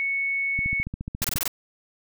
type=tone; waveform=sine; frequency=2212 Hz; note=C#7; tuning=4 cents flat; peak=-23 dBFS; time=0-0.83 s; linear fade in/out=0 ms
type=click train; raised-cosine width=5 ms; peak=-19 dBFS; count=12; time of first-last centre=0.59-1.359 s; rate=14.3 Hz
type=noise bursts; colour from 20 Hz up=white; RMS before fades=-26 dBFS; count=6; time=1.22-1.478 s; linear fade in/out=0 ms; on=23 ms; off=24 ms
effects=none